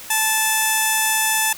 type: tone with notch filter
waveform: 5% pulse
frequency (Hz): 875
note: A5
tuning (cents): -10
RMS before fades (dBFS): -19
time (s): 0.1-1.53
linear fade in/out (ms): 5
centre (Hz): 4500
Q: 1.4
effects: white hiss -37 dBFS RMS until 1.57 s